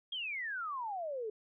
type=exponential sweep; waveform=sine; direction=down; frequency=3300 to 415.3 Hz; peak=-36 dBFS; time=0.12-1.3 s; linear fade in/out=5 ms; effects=none